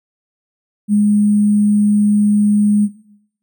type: tone with sample-and-hold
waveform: sine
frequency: 207.7 Hz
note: G#3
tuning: in tune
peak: -9 dBFS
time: 0.88-2.89 s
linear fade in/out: 50 ms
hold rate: 8820 Hz
effects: noise-tail reverb RT60 0.8 s tail -17 dB re dry